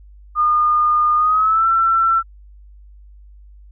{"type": "tone with pitch glide", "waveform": "sine", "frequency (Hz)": [1218, 1343.7], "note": ["D#6", "E6"], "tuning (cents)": [-37, 33], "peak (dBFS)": -12, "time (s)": [0.35, 2.23], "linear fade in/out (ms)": 50, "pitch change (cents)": 170, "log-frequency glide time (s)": [1.16, 1.67], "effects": ["added 50 Hz sine -40 dBFS peak until 3.71 s"]}